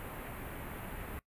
pink band-stop noise, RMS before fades -43 dBFS, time 0-1.19 s, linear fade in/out 0 ms, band 2500 to 12000 Hz, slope 24 dB/octave, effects noise-tail reverb RT60 0.1 s tail -20 dB re dry + resampled to 32000 Hz

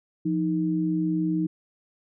sine tone pair together, 173.6 / 313.1 Hz, F3 / D#4, -10 / +11 cents, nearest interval minor seventh, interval 1021 cents, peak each -26 / -24 dBFS, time 0.25-1.47 s, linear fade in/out 10 ms, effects none

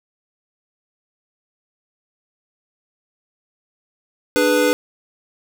square chord, G# diminished, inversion second, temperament equal with one note detuned, 296.2 / 415.3 / 493.9 Hz, D4 / G#4 / B4, +15 / 0 / 0 cents, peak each -20 / -22 / -17 dBFS, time 4.36-4.73 s, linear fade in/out 0 ms, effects none

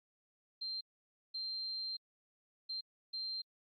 sine tone bursts at uneven times, 4156 Hz, C8, 12 cents flat, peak -38 dBFS, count 4, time 0.61-0.81 / 1.34-1.97 / 2.69-2.81 / 3.13-3.42 s, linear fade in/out 10 ms, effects AAC 32 kbps

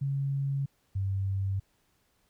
sine tone pair in turn, 138.3 / 97.06 Hz, C#3 / G2, -4 / -17 cents, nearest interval tritone, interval 613 cents, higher first, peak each -27 dBFS, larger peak neither, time 0.01-0.66 / 0.95-1.6 s, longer neither, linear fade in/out 10 ms, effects pink hiss -71 dBFS RMS until 2.29 s

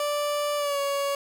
30% pulse tone with pitch glide, 586 to 561.5 Hz, D5 to C#5, -4 to +22 cents, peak -22 dBFS, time 0-1.15 s, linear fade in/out 2 ms, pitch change -74 cents, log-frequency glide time 0.57-0.79 s, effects none

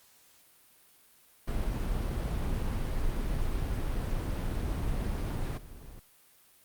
brown noise with level steps, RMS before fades -31 / -46 dBFS, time 1.47-6 s, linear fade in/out 10 ms, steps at 5.57 s, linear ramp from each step 10 ms, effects white hiss -61 dBFS RMS until 6.64 s + Opus 48 kbps

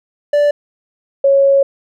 triangle / sine tone pair in turn, 584 / 551.7 Hz, D5 / C#5, -10 / -8 cents, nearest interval minor second, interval 98 cents, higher first, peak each -7 dBFS, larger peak neither, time 0.33-0.51 / 1.24-1.63 s, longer second, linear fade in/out 5 ms, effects none

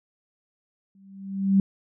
sine tone with exponential growth, 194.8 Hz, G3, 11 cents flat, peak -13 dBFS, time 0.95-1.6 s, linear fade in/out 2 ms, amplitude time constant 140 ms, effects none

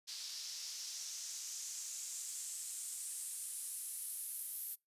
white noise with band-pass filter sweep, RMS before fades -45 dBFS, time 0.07-4.76 s, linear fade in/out 20 ms, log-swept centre 4800 to 12000 Hz, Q 2.9, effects noise-tail reverb RT60 0.2 s tail -26 dB re dry + resampled to 32000 Hz

